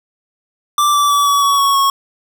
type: tone with pitch steps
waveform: square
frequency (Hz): 1174.7 / 1161.9 / 1149.2 / 1136.7 / 1124.2 / 1112 / 1099.8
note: D6 / D6 / D6 / C#6 / C#6 / C#6 / C#6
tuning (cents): 0 / -19 / -38 / +43 / +24 / +5 / -14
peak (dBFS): -11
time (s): 0.78-1.9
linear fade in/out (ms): 2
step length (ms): 160
effects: none